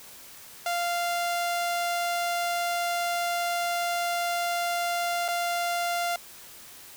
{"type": "tone with dropouts", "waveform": "sawtooth", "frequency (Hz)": 695, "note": "F5", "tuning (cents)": -9, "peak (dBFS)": -22, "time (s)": [0.66, 6.16], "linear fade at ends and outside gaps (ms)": 2, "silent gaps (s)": [5.281, 5.285], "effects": ["white hiss -47 dBFS RMS until 6.96 s"]}